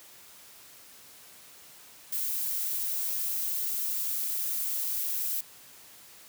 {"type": "noise", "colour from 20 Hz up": "violet", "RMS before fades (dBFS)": -31, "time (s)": [2.12, 5.41], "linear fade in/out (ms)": 5, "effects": ["white hiss -52 dBFS RMS until 6.28 s", "high-pass 60 Hz 12 dB/octave"]}